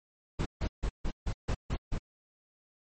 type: noise bursts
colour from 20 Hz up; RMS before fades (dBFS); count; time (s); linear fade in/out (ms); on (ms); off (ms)
brown; -30; 8; 0.39-1.984; 10; 68; 150
effects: MP3 32 kbps